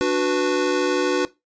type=chord; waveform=square; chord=B minor; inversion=first; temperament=equal with one note detuned; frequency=293.7 / 366.6 / 493.9 Hz; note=D4 / F#4 / B4; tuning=0 / -16 / 0 cents; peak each=-24 / -22 / -24 dBFS; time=0.01-1.25 s; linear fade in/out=0 ms; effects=noise-tail reverb RT60 0.2 s tail -18 dB re dry + resampled to 16000 Hz